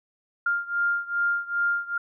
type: beating tone pair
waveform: sine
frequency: 1400 / 1402.5 Hz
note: F6 / F6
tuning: +4 / +7 cents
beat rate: 2.5 Hz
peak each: -25 / -27 dBFS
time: 0.46-1.98 s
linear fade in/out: 5 ms
effects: none